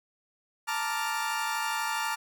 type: chord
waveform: 30% pulse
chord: Bb major seventh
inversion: third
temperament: equal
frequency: 880 / 932.3 / 1174.7 / 1396.9 Hz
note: A5 / Bb5 / D6 / F6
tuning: 0 / 0 / 0 / 0 cents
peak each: -30 / -33 / -33 / -32 dBFS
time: 0.67-2.16 s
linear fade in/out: 20 ms
effects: none